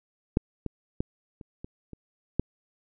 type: clicks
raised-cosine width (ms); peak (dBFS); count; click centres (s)
3; -8 / -18 / -14 / -30 / -25 / -28 / -10; 7; 0.371 / 0.663 / 1.005 / 1.412 / 1.645 / 1.933 / 2.396
effects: none